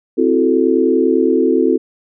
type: chord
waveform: sine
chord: F# half-diminished seventh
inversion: second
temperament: equal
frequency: 261.6 / 329.6 / 370 / 440 Hz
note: C4 / E4 / F#4 / A4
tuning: 0 / 0 / 0 / 0 cents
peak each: -16 dBFS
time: 0.17-1.78 s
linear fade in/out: 20 ms
effects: none